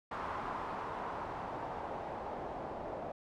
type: noise with low-pass filter sweep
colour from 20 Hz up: white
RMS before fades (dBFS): -41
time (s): 0.11-3.12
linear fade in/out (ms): 5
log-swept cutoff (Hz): 1100 to 670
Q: 2.3
effects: none